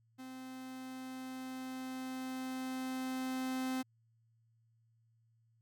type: tone with level ramp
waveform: 45% pulse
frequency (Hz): 259.1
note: C4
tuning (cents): -17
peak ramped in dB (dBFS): -46 to -34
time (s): 0.18-3.83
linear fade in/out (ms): 20
effects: added 114 Hz sine -69 dBFS peak until 5.61 s